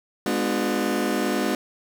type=chord; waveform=30% pulse; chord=G# diminished seventh; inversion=none; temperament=just; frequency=207.7 / 249.2 / 299 / 358.8 Hz; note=G#3 / B3 / D4 / F4; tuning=0 / +16 / +31 / +47 cents; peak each=-25 dBFS; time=0.26-1.55 s; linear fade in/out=2 ms; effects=none